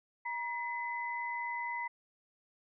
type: tone pair together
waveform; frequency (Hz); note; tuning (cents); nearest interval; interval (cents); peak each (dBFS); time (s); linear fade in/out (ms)
sine; 951 / 2019; A#5 / B6; +34 / +38; octave + minor second; 1304; -37 / -38; 0.25-1.88; 10
effects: none